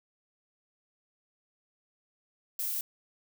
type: noise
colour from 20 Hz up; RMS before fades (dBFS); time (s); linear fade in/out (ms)
violet; -33; 2.59-2.81; 2
effects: none